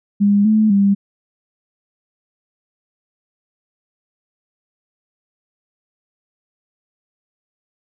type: tone with pitch steps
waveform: sine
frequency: 202.8 / 216.3 / 199.2 Hz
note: G#3 / A3 / G3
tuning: -41 / -29 / +28 cents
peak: -10 dBFS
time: 0.2-0.95 s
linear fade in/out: 20 ms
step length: 250 ms
effects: none